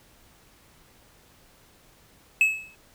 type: tone with exponential decay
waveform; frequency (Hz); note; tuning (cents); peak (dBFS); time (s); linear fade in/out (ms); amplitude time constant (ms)
triangle; 2589; E7; -32; -12; 2.41-2.75; 1; 72
effects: pink hiss -57 dBFS RMS until 2.94 s